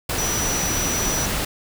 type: tone in noise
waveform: sine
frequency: 5890 Hz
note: F#8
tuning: 9 cents flat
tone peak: -24 dBFS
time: 0.18-1.26 s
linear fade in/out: 5 ms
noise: pink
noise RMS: -24 dBFS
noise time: 0.09-1.45 s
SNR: -3 dB
effects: none